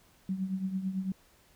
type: tone with tremolo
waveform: sine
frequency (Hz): 189.6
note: F#3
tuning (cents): +43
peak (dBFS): -27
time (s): 0.29-1.12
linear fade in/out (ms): 2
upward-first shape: triangle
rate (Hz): 9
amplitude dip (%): 75
effects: pink hiss -63 dBFS RMS until 1.55 s